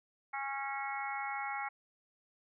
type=harmonic tone; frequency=274.3 Hz; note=C#4; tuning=18 cents flat; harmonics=3 / 4 / 5 / 6 / 7 / 8; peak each=-39 / -45 / -43 / -52 / -45 / -42 dBFS; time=0.33-1.69 s; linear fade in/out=10 ms; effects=none